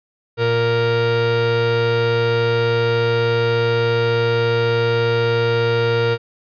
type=tone pair together; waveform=45% pulse; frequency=116.6 / 466.4 Hz; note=A#2 / A#4; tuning=+1 / +1 cents; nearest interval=2 octaves; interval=2400 cents; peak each=-20 / -17 dBFS; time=0.37-6.18 s; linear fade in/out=50 ms; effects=resampled to 11025 Hz